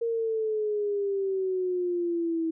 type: exponential sweep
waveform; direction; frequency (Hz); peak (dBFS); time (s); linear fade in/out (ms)
sine; down; 466.2 to 322.9; -25; 0.01-2.51; 10
effects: none